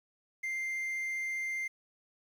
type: tone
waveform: triangle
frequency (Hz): 2095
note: C7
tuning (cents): +2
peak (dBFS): -31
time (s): 0.43-1.68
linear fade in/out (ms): 10
effects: 10-bit